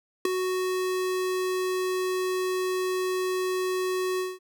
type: tone with ADSR envelope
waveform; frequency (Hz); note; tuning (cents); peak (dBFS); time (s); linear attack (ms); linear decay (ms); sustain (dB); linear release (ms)
square; 370; F#4; 0; -17; 0.25-4.39; 4; 5; -9; 200
effects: none